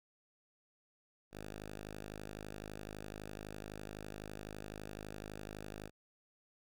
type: tone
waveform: 5% pulse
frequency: 51.91 Hz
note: G#1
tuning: in tune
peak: -34 dBFS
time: 1.31-5.91 s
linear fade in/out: 50 ms
effects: none